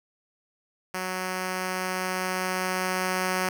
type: tone with level ramp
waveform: 5% pulse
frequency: 185 Hz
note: F#3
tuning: in tune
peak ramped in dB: -18 to -13 dBFS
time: 0.94-3.49 s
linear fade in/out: 2 ms
effects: none